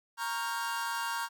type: chord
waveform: 45% pulse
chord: G half-diminished seventh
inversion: first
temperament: equal with one note detuned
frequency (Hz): 932.3 / 1108.7 / 1396.9 / 1588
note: Bb5 / Db6 / F6 / G6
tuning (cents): 0 / 0 / 0 / +22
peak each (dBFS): -35 / -40 / -40 / -39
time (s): 0.17-1.29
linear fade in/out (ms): 50
effects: none